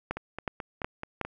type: two click trains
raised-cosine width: 0.5 ms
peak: -15 / -20 dBFS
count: 4 / 6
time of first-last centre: 0.11-1.213 / 0.17-1.25 s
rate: 2.72 / 4.63 Hz
effects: none